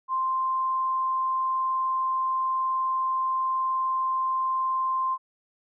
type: tone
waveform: sine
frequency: 1046.5 Hz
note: C6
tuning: in tune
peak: -23 dBFS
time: 0.08-5.18 s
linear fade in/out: 50 ms
effects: none